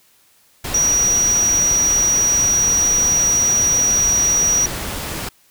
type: tone in noise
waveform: sine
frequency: 5780 Hz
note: F#8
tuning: 41 cents flat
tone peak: -13 dBFS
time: 0.74-4.66 s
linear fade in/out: 5 ms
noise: pink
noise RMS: -26 dBFS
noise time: 0.64-5.29 s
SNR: +10 dB
effects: white hiss -55 dBFS RMS until 5.5 s